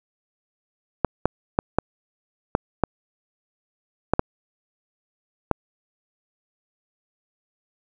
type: clicks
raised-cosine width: 1 ms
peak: -3 dBFS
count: 9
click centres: 1.047 / 1.256 / 1.589 / 1.786 / 2.551 / 2.837 / 4.136 / 4.194 / 5.513 s
effects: none